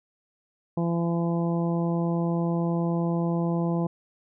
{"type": "harmonic tone", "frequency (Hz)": 169.4, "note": "E3", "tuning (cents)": 48, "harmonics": [1, 2, 3, 4, 5, 6], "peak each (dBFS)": [-24, -30, -34, -36, -38, -40], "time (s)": [0.77, 3.87], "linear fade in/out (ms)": 5, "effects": []}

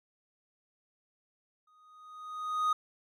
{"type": "tone with exponential growth", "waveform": "triangle", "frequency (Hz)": 1244.5, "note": "D#6", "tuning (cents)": 0, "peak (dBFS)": -22, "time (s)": [1.67, 2.73], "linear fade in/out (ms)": 5, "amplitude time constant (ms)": 230, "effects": []}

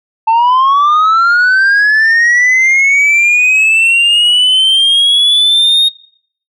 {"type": "linear sweep", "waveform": "sine", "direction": "up", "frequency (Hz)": [880, 3729], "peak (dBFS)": -3, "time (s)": [0.27, 5.89], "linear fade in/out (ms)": 10, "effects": ["noise-tail reverb RT60 0.6 s tail -24 dB re dry", "tanh soft clip ceiling -5 dBFS"]}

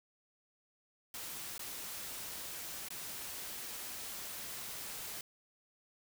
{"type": "noise with dropouts", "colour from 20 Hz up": "white", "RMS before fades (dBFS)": -44, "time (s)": [1.14, 5.21], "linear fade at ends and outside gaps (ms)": 2, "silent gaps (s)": [[1.58, 1.593], [2.886, 2.904]], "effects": []}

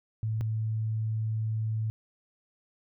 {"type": "tone pair in turn", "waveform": "sine", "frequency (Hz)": [110, 110], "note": ["A2", "A2"], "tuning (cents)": [0, 0], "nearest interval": "unison", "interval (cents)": 0, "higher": "neither", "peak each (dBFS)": -27, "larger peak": "neither", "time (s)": [[0.23, 0.41], [0.41, 1.9]], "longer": "second", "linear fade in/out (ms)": 0, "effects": []}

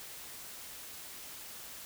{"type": "silence", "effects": ["white hiss -47 dBFS RMS until 1.85 s"]}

